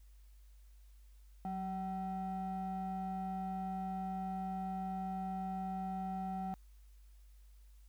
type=ring-modulated tone; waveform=triangle; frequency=287.4 Hz; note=D4; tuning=37 cents flat; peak=-32 dBFS; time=1.45-6.54 s; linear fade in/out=0 ms; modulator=474 Hz; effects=added 50 Hz sine -56 dBFS peak until 7.88 s + white hiss -74 dBFS RMS until 7.88 s